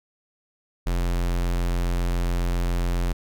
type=tone; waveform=square; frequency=43.65 Hz; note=F1; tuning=in tune; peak=-22 dBFS; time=0.86-3.13 s; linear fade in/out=10 ms; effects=none